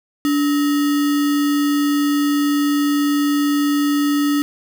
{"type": "tone with sample-and-hold", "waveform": "sine", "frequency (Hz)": 289.7, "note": "D4", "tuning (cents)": -24, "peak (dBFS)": -14, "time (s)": [0.25, 4.42], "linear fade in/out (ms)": 0, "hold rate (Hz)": 1575, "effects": []}